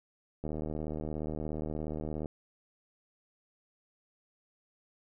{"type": "click train", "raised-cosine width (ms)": 2, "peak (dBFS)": -24, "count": 141, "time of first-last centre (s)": [0.44, 2.258], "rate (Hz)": 77, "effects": []}